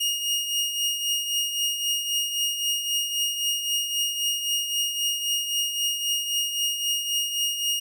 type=tone with tremolo; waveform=sawtooth; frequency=2858 Hz; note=F7; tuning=39 cents sharp; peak=-18 dBFS; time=0-7.8 s; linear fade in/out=10 ms; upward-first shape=triangle; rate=3.8 Hz; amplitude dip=60%; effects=none